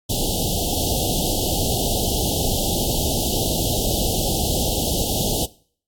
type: band-stop noise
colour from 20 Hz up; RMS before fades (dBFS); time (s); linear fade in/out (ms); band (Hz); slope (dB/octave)
pink; -22; 0.09-5.46; 10; 830 to 2900; 96
effects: noise-tail reverb RT60 0.5 s tail -20 dB re dry + AAC 64 kbps